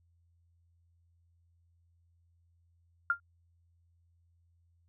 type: tone with exponential decay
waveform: sine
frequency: 1396.9 Hz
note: F6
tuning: in tune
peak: -21 dBFS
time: 3.1-3.2 s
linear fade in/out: 2 ms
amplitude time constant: 20 ms
effects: added 85 Hz sine -66 dBFS peak until 4.88 s